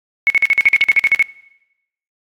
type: tone bursts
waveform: sine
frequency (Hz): 2199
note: C#7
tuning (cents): -14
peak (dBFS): -8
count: 13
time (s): 0.27-1.225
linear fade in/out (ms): 0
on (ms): 31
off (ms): 46
effects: noise-tail reverb RT60 0.9 s tail -22 dB re dry + AAC 48 kbps